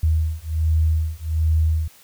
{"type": "beating tone pair", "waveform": "sine", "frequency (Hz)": [78.7, 80], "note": ["D#2", "D#2"], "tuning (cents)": [20, 49], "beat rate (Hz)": 1.3, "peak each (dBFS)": -20, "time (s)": [0.03, 1.88], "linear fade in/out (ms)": 5, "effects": ["white hiss -50 dBFS RMS until 2.03 s"]}